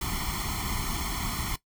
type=noise with comb filter; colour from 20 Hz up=pink; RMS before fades=-31 dBFS; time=0.01-1.56 s; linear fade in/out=5 ms; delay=0.93 ms; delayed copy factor=+1; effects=noise-tail reverb RT60 0.1 s tail -17 dB re dry